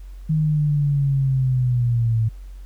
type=linear sweep; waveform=sine; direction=down; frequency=157.4 to 110 Hz; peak=-16 dBFS; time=0.29-2.29 s; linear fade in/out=10 ms; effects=added 46 Hz sine -34 dBFS peak until 2.65 s + pink hiss -58 dBFS RMS until 2.65 s